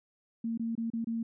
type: tone with dropouts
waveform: sine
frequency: 228.8 Hz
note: A#3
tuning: 32 cents flat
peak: -30 dBFS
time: 0.44-1.23 s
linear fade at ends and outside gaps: 5 ms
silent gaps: 0.576-0.595 / 0.753-0.777 / 0.902-0.934 / 1.045-1.07 s
effects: none